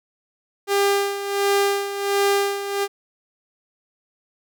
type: tone with tremolo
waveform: sawtooth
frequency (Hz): 400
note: G4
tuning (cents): +35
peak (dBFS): -12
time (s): 0.67-2.88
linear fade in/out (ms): 50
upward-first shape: sine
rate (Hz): 1.4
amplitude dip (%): 70
effects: none